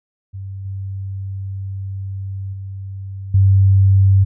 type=tone with level steps; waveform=sine; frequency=97 Hz; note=G2; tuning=18 cents flat; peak=-26 / -23 / -26 / -8 dBFS; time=0.33-4.25 s; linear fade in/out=20 ms; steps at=0.65 / 2.53 / 3.34 s; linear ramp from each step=5 ms; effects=none